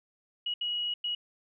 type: tone bursts at uneven times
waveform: sine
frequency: 2907 Hz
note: F#7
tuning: 31 cents flat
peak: -29 dBFS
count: 3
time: 0.46-0.54 / 0.61-0.94 / 1.04-1.15 s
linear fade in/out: 5 ms
effects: none